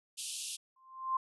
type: band-pass noise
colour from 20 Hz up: white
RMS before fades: -41 dBFS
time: 0.17-0.57 s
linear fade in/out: 20 ms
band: 2600 to 11000 Hz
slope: 96 dB/octave
type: tone with exponential growth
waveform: sine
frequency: 1050 Hz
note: C6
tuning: 6 cents sharp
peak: -26 dBFS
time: 0.76-1.17 s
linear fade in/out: 5 ms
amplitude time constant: 88 ms
effects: none